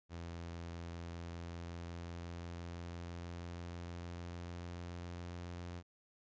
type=tone with pitch glide; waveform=sawtooth; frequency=84.9 to 87.44 Hz; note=F2 to F2; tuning=-48 to +3 cents; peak=-40 dBFS; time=0.09-5.83 s; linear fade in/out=50 ms; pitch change=+51 cents; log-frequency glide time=0.72-5.55 s; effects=resampled to 16000 Hz